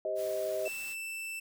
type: chord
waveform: sine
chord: C minor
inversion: second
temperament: just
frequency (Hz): 392.4 / 523.3 / 627.9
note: G4 / C5 / Eb5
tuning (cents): +2 / 0 / +16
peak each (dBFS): -38 / -38 / -32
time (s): 0.05-0.68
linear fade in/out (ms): 2
type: noise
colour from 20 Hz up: white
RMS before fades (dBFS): -48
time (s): 0.15-0.96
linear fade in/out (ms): 50
type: tone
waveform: 45% pulse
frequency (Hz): 2658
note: E7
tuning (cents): +14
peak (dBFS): -37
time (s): 0.65-1.4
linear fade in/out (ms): 10
effects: none